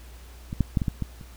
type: clicks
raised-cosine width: 5 ms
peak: -18 / -8 / -9 / -13 / -12 / -15 / -28 dBFS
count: 7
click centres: 0.529 / 0.607 / 0.772 / 0.818 / 0.882 / 1.023 / 1.212 s
effects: added 60 Hz sine -43 dBFS peak until 1.36 s + pink hiss -52 dBFS RMS until 1.36 s